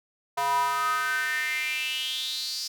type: tone with high-pass filter sweep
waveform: square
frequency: 139.5 Hz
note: C#3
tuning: 11 cents sharp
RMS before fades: -28 dBFS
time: 0.37-2.68 s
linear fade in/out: 10 ms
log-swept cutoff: 830 to 5100 Hz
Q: 6.8
effects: none